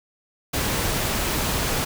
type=noise; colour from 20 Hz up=pink; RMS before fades=-24 dBFS; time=0.53-1.85 s; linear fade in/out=10 ms; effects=none